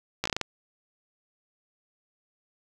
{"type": "slowing click train", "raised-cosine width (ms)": 0.2, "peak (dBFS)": -10, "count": 7, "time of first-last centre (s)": [0.24, 0.413], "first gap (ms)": 15, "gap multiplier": 1.26, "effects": ["8-bit"]}